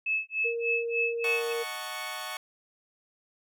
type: tone with tremolo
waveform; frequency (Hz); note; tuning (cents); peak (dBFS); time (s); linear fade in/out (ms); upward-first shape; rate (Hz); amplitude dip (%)
sine; 2600; E7; -24; -24; 0.06-1.53; 5; sine; 3.4; 100
type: tone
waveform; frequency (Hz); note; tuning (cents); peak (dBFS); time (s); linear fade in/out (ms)
sine; 466.2; A#4; 0; -29; 0.44-1.64; 20
type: chord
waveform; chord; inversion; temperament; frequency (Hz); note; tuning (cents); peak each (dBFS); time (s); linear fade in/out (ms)
15% pulse; D# half-diminished seventh; none; equal; 622.3 / 740 / 880 / 1108.7; D#5 / F#5 / A5 / C#6; 0 / 0 / 0 / 0; -36 / -34 / -36 / -31; 1.24-2.37; 2
effects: none

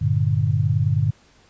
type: chord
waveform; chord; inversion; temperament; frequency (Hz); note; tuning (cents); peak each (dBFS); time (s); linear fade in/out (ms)
sine; G minor; none; equal; 98 / 116.54 / 146.83; G2 / Bb2 / D3; 0 / 0 / 0; -21; 0.01-1.11; 10
effects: pink hiss -55 dBFS RMS until 1.49 s + resampled to 16000 Hz

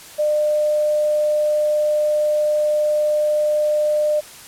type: tone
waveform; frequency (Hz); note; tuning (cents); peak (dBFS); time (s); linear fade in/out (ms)
sine; 602; D5; +43; -15; 0.18-4.21; 20
effects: white hiss -40 dBFS RMS until 4.47 s + low-pass 12000 Hz 12 dB/octave

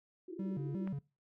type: band-pass noise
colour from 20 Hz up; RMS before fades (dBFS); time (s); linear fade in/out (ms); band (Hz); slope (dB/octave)
white; -46; 0.28-0.88; 5; 320 to 380; 96
type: tone with vibrato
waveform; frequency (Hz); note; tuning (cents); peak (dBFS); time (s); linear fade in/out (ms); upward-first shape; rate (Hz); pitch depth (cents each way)
triangle; 164.81; E3; 0; -34; 0.39-0.99; 5; square; 2.8; 270
type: click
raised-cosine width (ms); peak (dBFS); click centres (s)
0.5; -33; 0.875
effects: noise-tail reverb RT60 0.3 s tail -23 dB re dry

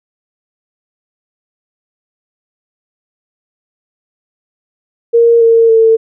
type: tone with pitch steps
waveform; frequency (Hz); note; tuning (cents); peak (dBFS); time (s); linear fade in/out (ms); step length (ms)
sine; 466.2 / 457.4 / 448.8; A#4 / A#4 / A4; 0 / -33 / +34; -4; 5.13-5.97; 20; 280
effects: none

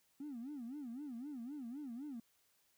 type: tone with vibrato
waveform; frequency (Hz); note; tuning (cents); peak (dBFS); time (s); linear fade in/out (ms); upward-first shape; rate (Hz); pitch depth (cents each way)
triangle; 262.3; C4; +4; -40; 0.2-2.2; 5; sine; 3.9; 240
effects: tanh soft clip ceiling -40 dBFS + white hiss -75 dBFS RMS until 2.77 s

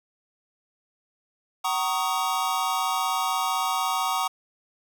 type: chord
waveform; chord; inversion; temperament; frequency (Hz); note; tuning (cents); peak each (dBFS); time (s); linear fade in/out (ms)
square; D# minor seventh; first; equal with one note detuned; 758.2 / 932.3 / 1108.7 / 1244.5; F#5 / A#5 / C#6 / D#6; +42 / 0 / 0 / 0; -30; 1.64-4.28; 10
effects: none

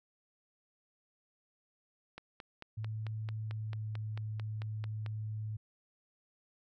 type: click train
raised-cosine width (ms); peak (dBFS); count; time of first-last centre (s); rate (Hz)
0.3; -29; 14; 2.18-5.062; 4.51
type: tone with pitch glide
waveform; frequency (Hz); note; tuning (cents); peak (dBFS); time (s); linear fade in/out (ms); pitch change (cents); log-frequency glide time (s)
sine; 109.1 to 107.91; A2 to A2; -14 to -33; -36; 2.77-5.57; 10; -19; 3.39-3.94
effects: none

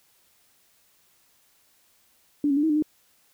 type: tone with pitch steps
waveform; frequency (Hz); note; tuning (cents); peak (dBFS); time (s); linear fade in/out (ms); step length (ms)
sine; 291.6 / 276.4 / 293.6 / 319.2 / 298.9 / 305.9; D4 / C#4 / D4 / D#4 / D4 / D#4; -12 / -5 / 0 / +44 / +31 / -29; -19; 2.44-2.824; 2; 64
effects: white hiss -63 dBFS RMS until 3.33 s

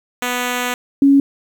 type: tone pair in turn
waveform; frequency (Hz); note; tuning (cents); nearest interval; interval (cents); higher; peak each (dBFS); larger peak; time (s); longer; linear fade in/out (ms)
5% pulse / sine; 246.9 / 277.8; B3 / C#4; 0 / +4; major second; 204; second; -7; neither; 0.22-0.74 / 1.02-1.2; first; 2
effects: 8-bit

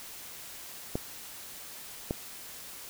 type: clicks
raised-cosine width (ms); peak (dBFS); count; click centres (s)
2; -16; 2; 0.955 / 2.109
effects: white hiss -45 dBFS RMS until 2.89 s

